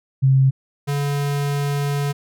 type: tone pair in turn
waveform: sine / square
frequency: 133.6 / 142.78 Hz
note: C3 / D3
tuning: +36 / -48 cents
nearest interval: minor second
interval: 116 cents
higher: second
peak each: -11 / -20 dBFS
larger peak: first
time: 0.22-0.51 / 0.87-2.13 s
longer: second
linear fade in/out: 20 ms
effects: none